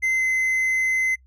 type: tone with pitch glide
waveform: triangle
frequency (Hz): 2066 to 2053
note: C7 to C7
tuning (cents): -22 to -33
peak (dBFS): -17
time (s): 0.02-1.16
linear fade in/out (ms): 20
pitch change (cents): -11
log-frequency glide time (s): 0.17-0.22
effects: noise-tail reverb RT60 0.1 s tail -26 dB re dry + added 64 Hz sine -51 dBFS peak until 1.26 s